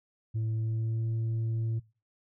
sine tone with pitch glide, 111 to 113.01 Hz, A2 to A2, +16 to +47 cents, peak -25 dBFS, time 0.34-1.8 s, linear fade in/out 20 ms, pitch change +31 cents, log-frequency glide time 0.56-1.02 s, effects noise-tail reverb RT60 0.3 s tail -21 dB re dry + tanh soft clip ceiling -27 dBFS

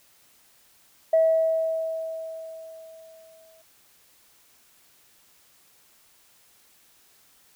sine tone with exponential decay, 647 Hz, E5, 32 cents flat, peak -14 dBFS, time 1.13-3.62 s, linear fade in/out 5 ms, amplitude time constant 540 ms, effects tanh soft clip ceiling -11 dBFS + white hiss -59 dBFS RMS until 7.55 s

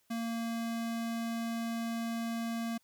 square tone, 230 Hz, A#3, 23 cents flat, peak -34 dBFS, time 0.1-2.78 s, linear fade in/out 10 ms, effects white hiss -72 dBFS RMS until 2.83 s

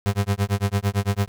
35% pulse tone with tremolo, 100.3 Hz, G2, 40 cents sharp, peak -15 dBFS, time 0.06-1.28 s, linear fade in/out 0 ms, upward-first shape sine, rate 8.9 Hz, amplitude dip 100%, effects none

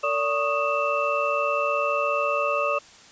sine tone cluster, 453.1 / 577 / 1106 / 1241 / 2663 Hz, A#4 / D5 / C#6 / D#6 / E7, -49 / -31 / -4 / -5 / +17 cents, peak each -34 / -25 / -30 / -26 / -29 dBFS, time 0.03-2.79 s, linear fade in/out 10 ms, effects white hiss -49 dBFS RMS until 3.11 s + resampled to 16000 Hz

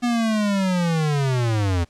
square linear sweep, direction down, 244.9 to 82.41 Hz, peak -19 dBFS, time 0.02-1.85 s, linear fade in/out 20 ms, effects pink hiss -59 dBFS RMS until 1.89 s + low-pass 8000 Hz 12 dB/octave

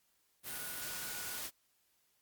sine tone in noise, 1462 Hz, F#6, 21 cents flat, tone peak -50 dBFS, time 0.48-1.42 s, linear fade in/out 50 ms, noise white, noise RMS -42 dBFS, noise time 0.43-1.51 s, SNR -11 dB, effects white hiss -75 dBFS RMS until 2.21 s + Opus 48 kbps

